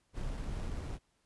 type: noise with sample-and-hold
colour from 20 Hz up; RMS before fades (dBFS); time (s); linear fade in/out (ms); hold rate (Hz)
brown; -38; 0.13-0.99; 50; 6300
effects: pink hiss -75 dBFS RMS until 1.25 s + resampled to 24000 Hz